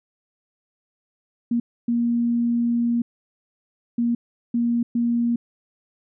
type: tone bursts at uneven times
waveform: sine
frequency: 236.3 Hz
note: A#3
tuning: 24 cents sharp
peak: -18 dBFS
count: 5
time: 1.51-1.6 / 1.88-3.02 / 3.98-4.15 / 4.54-4.83 / 4.95-5.36 s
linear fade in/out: 5 ms
effects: none